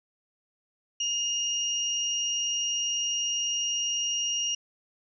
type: tone pair together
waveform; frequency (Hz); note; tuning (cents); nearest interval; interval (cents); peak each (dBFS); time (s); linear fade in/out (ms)
sine; 2842 / 5714; F7 / F8; +30 / +39; octave; 1209; -28 / -30; 1-4.55; 5
effects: none